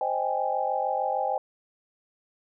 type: chord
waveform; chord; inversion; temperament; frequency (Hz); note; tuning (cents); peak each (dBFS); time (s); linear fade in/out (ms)
sine; Ab major seventh; first; equal; 523.3 / 622.3 / 784 / 830.6; C5 / Eb5 / G5 / Ab5; 0 / 0 / 0 / 0; -31 / -32 / -28 / -30; 0.01-1.38; 2
effects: none